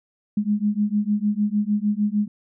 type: beating tone pair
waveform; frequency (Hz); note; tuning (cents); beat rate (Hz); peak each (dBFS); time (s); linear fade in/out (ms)
sine; 205 / 211.6; G#3 / G#3; -22 / +33; 6.6; -22; 0.37-2.28; 5
effects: none